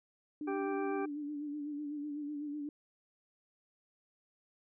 sine tone with vibrato, 293.7 Hz, D4, in tune, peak -37 dBFS, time 0.41-2.69 s, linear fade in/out 2 ms, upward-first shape sine, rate 8 Hz, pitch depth 46 cents each way
harmonic tone, 392 Hz, G4, in tune, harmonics 1 / 2 / 3 / 4 / 6, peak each -35 / -41 / -45 / -47 / -51 dBFS, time 0.47-1.06 s, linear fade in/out 10 ms
effects none

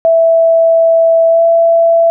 sine tone with pitch glide, 659.3 to 667.7 Hz, E5 to E5, 0 to +22 cents, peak -5 dBFS, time 0.05-2.1 s, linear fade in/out 0 ms, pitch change +22 cents, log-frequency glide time 1.28-1.43 s, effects none

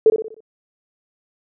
sine tone with echo, 440 Hz, A4, in tune, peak -7 dBFS, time 0.06-0.1 s, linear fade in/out 2 ms, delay 61 ms, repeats 5, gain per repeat -7 dB, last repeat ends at 0.405 s, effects none

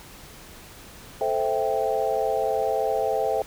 sine chord, A minor seventh, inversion none, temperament equal, 440 / 523.3 / 659.3 / 784 Hz, A4 / C5 / E5 / G5, 0 / 0 / 0 / 0 cents, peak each -27 dBFS, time 1.21-3.42 s, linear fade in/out 2 ms, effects pink hiss -45 dBFS RMS until 3.46 s

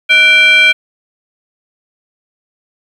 sine tone with frequency modulation, 2349 Hz, D7, in tune, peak -3 dBFS, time 0.09-0.73 s, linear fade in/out 20 ms, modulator 861 Hz, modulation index 0.85, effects tanh soft clip ceiling -1 dBFS + 7-bit

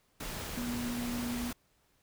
sine tone in noise, 241.2 Hz, B3, 41 cents flat, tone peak -34 dBFS, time 0.57-1.51 s, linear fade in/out 5 ms, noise pink, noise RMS -40 dBFS, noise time 0.2-1.53 s, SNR +3 dB, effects pink hiss -71 dBFS RMS until 2.02 s

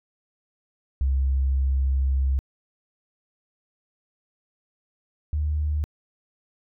sine tone pair in turn, 67 / 75.2 Hz, C2 / D2, +42 / +42 cents, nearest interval major second, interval 200 cents, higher second, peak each -18 / -21 dBFS, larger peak first, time 1.01-2.39 / 5.33-5.84 s, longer first, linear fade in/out 0 ms, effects tanh soft clip ceiling -15 dBFS

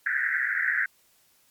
pink band-pass noise, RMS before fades -26 dBFS, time 0.06-0.86 s, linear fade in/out 5 ms, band 1500 to 2000 Hz, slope 96 dB/octave, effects white hiss -63 dBFS RMS until 1.5 s + MP3 96 kbps

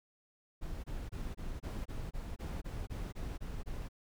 brown noise bursts, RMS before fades -40 dBFS, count 13, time 0.61-3.888 s, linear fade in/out 20 ms, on 230 ms, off 24 ms, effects none

